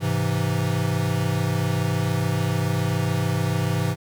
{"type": "chord", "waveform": "square", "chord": "Ab augmented", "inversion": "none", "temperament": "equal", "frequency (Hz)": [103.83, 130.81, 164.81], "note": ["Ab2", "C3", "E3"], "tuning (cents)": [0, 0, 0], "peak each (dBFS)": -26, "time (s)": [0, 3.96], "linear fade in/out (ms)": 50, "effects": []}